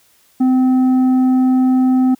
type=tone with tanh clipping; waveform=sine; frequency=257.2 Hz; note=C4; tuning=30 cents flat; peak=-11 dBFS; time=0.4-2.15 s; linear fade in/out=10 ms; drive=6 dB; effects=white hiss -54 dBFS RMS until 2.19 s